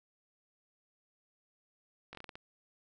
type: slowing click train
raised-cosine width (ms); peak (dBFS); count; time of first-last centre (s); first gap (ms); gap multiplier
0.3; -30; 7; 2.13-2.355; 19; 1.27
effects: none